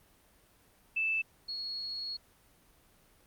sine tone pair in turn, 2637 / 4328 Hz, E7 / C#8, 0 / -42 cents, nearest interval major sixth, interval 858 cents, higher second, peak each -28 / -35 dBFS, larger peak first, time 0.96-1.22 / 1.48-2.17 s, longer second, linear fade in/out 10 ms, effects pink hiss -64 dBFS RMS until 3.26 s + Opus 32 kbps

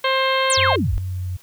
harmonic tone, 529 Hz, C5, 19 cents sharp, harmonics 1 / 2 / 3 / 4 / 5 / 6 / 7 / 8, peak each -21 / -21 / -26 / -25 / -30 / -26 / -32 / -32 dBFS, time 0.04-0.76 s, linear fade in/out 5 ms
sine exponential sweep, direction down, 9640 to 34.35 Hz, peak -18 dBFS, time 0.5-0.98 s, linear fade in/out 0 ms
sine tone with pitch glide, 92.5 to 91.17 Hz, F#2 to F#2, 0 to -25 cents, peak -23 dBFS, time 0.57-1.37 s, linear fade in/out 10 ms, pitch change -25 cents, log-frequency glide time 1.07-1.21 s
effects white hiss -51 dBFS RMS until 1.42 s

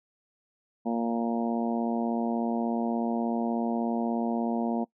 harmonic tone, 116.54 Hz, A#2, in tune, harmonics 2 / 3 / 4 / 5 / 6 / 7 / 8, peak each -27 / -35 / -37 / -38 / -35 / -40 / -40 dBFS, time 0.85-4.85 s, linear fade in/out 20 ms, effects noise-tail reverb RT60 0.1 s tail -22 dB re dry

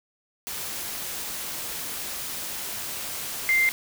sine tone in noise, 2093 Hz, C7, in tune, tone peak -18 dBFS, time 3.49-3.69 s, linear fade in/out 0 ms, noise white, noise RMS -33 dBFS, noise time 0.47-3.72 s, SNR +12 dB, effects none

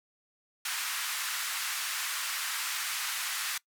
pink band-pass noise, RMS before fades -34 dBFS, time 0.65-3.58 s, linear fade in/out 5 ms, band 1200 to 15000 Hz, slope 24 dB/octave, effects noise-tail reverb RT60 0.1 s tail -22 dB re dry

